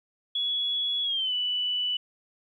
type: tone with pitch glide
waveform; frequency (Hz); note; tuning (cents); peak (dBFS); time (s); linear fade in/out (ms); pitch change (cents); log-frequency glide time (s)
sine; 3374 to 2971; G#7 to F#7; +27 to +6; -25; 0.35-1.97; 5; -221; 1.03-1.33
effects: 11-bit